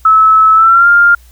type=tone with pitch glide; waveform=sine; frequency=1300 to 1401.4 Hz; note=E6 to F6; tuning=-24 to +6 cents; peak=-3 dBFS; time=0.05-1.15 s; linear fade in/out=5 ms; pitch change=+130 cents; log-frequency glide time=0.54-0.88 s; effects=added 60 Hz sine -38 dBFS peak until 1.31 s + white hiss -48 dBFS RMS until 1.31 s